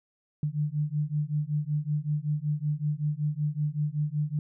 sine beating tone pair, 146.83 / 152.13 Hz, D3 / D#3, 0 / -39 cents, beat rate 5.3 Hz, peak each -29 / -29 dBFS, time 0.43-4.39 s, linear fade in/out 2 ms, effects none

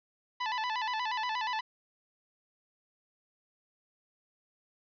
sawtooth tone with vibrato, 932.3 Hz, A#5, in tune, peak -27 dBFS, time 0.4-1.61 s, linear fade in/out 10 ms, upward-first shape square, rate 8.4 Hz, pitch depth 110 cents each way, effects resampled to 11025 Hz + 10-bit

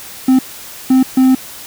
triangle tone bursts at uneven times, 260.2 Hz, C4, 9 cents flat, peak -4 dBFS, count 3, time 0.28-0.39 / 0.9-1.03 / 1.17-1.35 s, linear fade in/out 5 ms, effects white hiss -32 dBFS RMS until 1.66 s

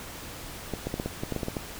clicks, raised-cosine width 2 ms, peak -16 dBFS, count 11, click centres 0.737 / 0.87 / 0.941 / 0.999 / 1.06 / 1.235 / 1.323 / 1.363 / 1.432 / 1.484 / 1.568 s, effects pink hiss -41 dBFS RMS until 1.79 s

